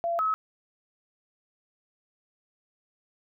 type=tone pair in turn; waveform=sine; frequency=681 / 1285.6 Hz; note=F5 / E6; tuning=-44 / -44 cents; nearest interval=major seventh; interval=1100 cents; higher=second; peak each=-25 / -23 dBFS; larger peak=second; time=0.04-0.19 / 0.19-0.34 s; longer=neither; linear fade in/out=0 ms; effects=none